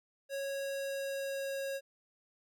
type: tone with pitch glide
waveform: square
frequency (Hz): 551 to 546.9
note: C#5 to C#5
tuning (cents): -11 to -23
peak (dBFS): -36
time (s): 0.29-1.81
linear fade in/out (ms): 50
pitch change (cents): -12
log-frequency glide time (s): 0.54-1.6
effects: none